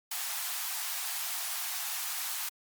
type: high-pass noise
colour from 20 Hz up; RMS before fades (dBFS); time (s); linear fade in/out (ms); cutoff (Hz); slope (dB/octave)
white; -35; 0.11-2.49; 5; 670; 96
effects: Opus 48 kbps